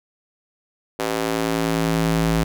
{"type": "tone with high-pass filter sweep", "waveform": "square", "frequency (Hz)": 55.2, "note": "A1", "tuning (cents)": 6, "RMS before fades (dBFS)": -21, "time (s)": [0.99, 2.44], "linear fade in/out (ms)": 10, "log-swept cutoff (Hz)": [420, 110], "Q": 1.2, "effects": []}